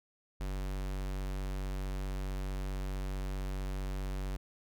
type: tone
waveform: square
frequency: 47.7 Hz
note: G1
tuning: 47 cents flat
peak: -35 dBFS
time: 0.4-4.37 s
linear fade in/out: 10 ms
effects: none